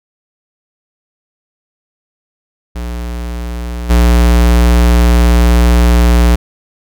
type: tone with level steps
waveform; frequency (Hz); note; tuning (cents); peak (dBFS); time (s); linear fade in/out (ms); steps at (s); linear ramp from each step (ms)
square; 59.5; A#1; +36; -19 / -6; 2.75-6.36; 10; 3.89; 20
effects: none